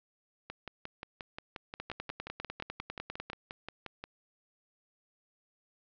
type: two click trains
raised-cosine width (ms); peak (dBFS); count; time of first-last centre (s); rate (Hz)
0.3; -24 / -22; 21 / 16; 0.5-4.04 / 1.8-3.3; 5.65 / 10
effects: low-pass 5000 Hz 12 dB/octave